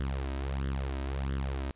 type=tone with flanger; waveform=sawtooth; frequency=67.6 Hz; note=C#2; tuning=43 cents flat; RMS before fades=-33 dBFS; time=0-1.71 s; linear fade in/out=0 ms; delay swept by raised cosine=0.6 to 3.2 ms; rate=1.5 Hz; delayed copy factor=+0.7; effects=pink hiss -70 dBFS RMS until 1.75 s + resampled to 8000 Hz